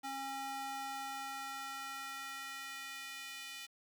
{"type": "tone with high-pass filter sweep", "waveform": "square", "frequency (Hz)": 271.5, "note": "C#4", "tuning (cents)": -36, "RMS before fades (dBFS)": -44, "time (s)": [0.03, 3.67], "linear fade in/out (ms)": 20, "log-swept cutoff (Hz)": [600, 2600], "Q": 1.5, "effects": ["10-bit"]}